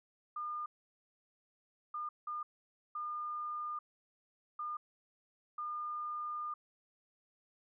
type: tone bursts at uneven times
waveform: sine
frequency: 1211 Hz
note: D#6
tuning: 47 cents flat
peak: -37 dBFS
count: 6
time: 0.36-0.66 / 1.94-2.09 / 2.27-2.43 / 2.95-3.79 / 4.59-4.77 / 5.58-6.54 s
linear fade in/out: 5 ms
effects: none